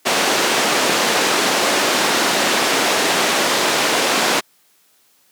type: band-pass noise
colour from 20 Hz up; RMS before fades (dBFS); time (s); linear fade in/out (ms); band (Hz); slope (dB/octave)
pink; -17; 0.05-4.41; 20; 320 to 7200; 12
effects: white hiss -57 dBFS RMS until 5.31 s + high-pass 150 Hz 12 dB/octave